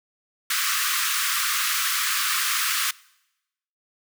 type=high-pass noise; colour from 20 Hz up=pink; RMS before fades=-24 dBFS; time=0.5-2.91 s; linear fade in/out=5 ms; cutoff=1100 Hz; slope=96 dB/octave; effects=noise-tail reverb RT60 0.9 s tail -23 dB re dry